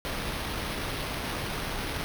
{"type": "noise with sample-and-hold", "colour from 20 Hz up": "pink", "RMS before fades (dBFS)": -33, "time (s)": [0.05, 2.04], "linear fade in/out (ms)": 0, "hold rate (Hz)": 7350, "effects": []}